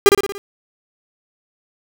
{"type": "tone with echo", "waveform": "45% pulse", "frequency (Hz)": 402.1, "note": "G4", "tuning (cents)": 44, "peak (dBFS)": -4, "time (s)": [0.06, 0.09], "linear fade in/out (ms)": 0, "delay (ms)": 58, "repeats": 5, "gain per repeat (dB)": -5, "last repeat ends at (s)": 0.38, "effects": []}